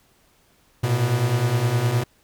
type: beating tone pair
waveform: 45% pulse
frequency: 113.5 / 123.2 Hz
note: A#2 / B2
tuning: -46 / -4 cents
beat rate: 9.7 Hz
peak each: -24 / -20 dBFS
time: 0.83-2.04 s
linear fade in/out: 10 ms
effects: pink hiss -60 dBFS RMS until 2.23 s